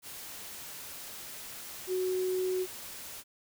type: tone in noise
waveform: sine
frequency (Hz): 370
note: F#4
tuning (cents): 0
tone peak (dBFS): -28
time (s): 1.87-2.67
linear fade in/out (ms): 50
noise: white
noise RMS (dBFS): -44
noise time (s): 0.02-3.24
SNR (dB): +13
effects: none